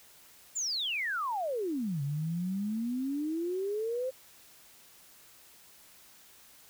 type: exponential two-way sweep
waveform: sine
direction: down then up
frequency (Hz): 7500 to 137.6 to 529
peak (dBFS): -30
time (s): 0.55-4.11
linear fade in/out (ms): 20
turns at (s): 2.02
effects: white hiss -57 dBFS RMS until 6.69 s